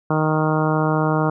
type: harmonic tone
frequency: 155.56 Hz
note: D#3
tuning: in tune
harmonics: 1 / 2 / 3 / 4 / 5 / 6 / 7 / 8 / 9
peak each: -20 / -23 / -25 / -26 / -27 / -28 / -28 / -29 / -30 dBFS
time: 0.1-1.3 s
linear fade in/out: 5 ms
effects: none